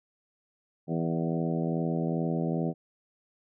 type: harmonic tone with a mistuned harmonic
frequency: 82.41 Hz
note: E2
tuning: in tune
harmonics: 2 / 3 / 4 / 5 / 6 / 7 / 8 / 9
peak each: -29 / -33 / -35 / -37 / -39 / -40 / -41 / -42 dBFS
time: 0.87-2.74 s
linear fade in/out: 50 ms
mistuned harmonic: 7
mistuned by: +27 cents
effects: none